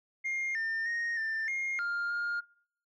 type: tone with pitch steps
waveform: sine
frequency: 2123 / 1800 / 1863 / 1786 / 2133 / 1403 / 1414 Hz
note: C7 / A6 / A#6 / A6 / C7 / F6 / F6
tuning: +25 / +39 / -2 / +25 / +33 / +8 / +21 cents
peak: -28 dBFS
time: 0.24-2.41 s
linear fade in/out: 20 ms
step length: 310 ms
effects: noise-tail reverb RT60 0.6 s tail -25 dB re dry + tanh soft clip ceiling -29 dBFS